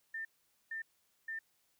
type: tone bursts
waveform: sine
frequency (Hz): 1797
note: A6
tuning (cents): +36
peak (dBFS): -38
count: 3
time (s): 0.14-1.39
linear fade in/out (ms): 5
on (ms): 110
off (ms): 460
effects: white hiss -75 dBFS RMS until 1.79 s